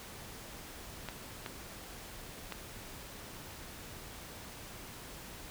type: clicks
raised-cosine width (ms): 0.3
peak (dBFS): -23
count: 3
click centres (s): 1.087 / 1.462 / 2.523
effects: pink hiss -48 dBFS RMS until 5.5 s